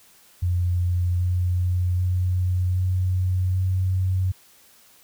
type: tone with pitch steps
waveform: sine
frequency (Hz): 88.7 / 89.78 / 90.88 / 91.99 / 93.11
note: F2 / F2 / F#2 / F#2 / F#2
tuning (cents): +27 / +48 / -31 / -10 / +11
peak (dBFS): -19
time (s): 0.42-4.32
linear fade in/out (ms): 10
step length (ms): 780
effects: white hiss -54 dBFS RMS until 5.03 s